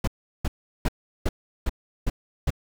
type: noise bursts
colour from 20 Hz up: brown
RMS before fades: -22 dBFS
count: 7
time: 0.04-2.505 s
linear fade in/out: 5 ms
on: 35 ms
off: 370 ms
effects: none

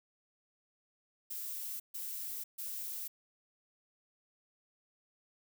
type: noise bursts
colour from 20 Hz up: violet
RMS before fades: -41 dBFS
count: 3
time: 1.3-3.08 s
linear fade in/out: 10 ms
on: 500 ms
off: 140 ms
effects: none

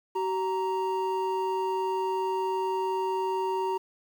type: tone pair together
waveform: triangle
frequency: 380 / 931.4 Hz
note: F#4 / A#5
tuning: +46 / -2 cents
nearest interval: octave + major third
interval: 1552 cents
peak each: -27 dBFS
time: 0.15-3.78 s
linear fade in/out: 10 ms
effects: 9-bit

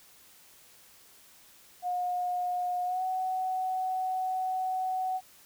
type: tone with pitch glide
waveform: sine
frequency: 719 to 747.4 Hz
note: F#5 to F#5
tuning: -50 to +17 cents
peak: -28 dBFS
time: 1.82-5.21 s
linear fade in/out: 50 ms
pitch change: +67 cents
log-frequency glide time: 2.84-3.03 s
effects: white hiss -57 dBFS RMS until 5.45 s

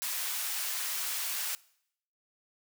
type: high-pass noise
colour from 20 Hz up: white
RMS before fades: -34 dBFS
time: 0.02-1.55 s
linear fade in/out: 0 ms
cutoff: 1000 Hz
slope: 12 dB/octave
effects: noise-tail reverb RT60 0.7 s tail -22 dB re dry

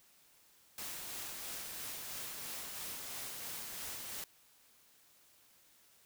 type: noise with tremolo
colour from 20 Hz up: white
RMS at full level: -43 dBFS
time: 0.78-4.24 s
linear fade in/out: 2 ms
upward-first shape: sine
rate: 3 Hz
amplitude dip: 25%
effects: white hiss -66 dBFS RMS until 6.05 s

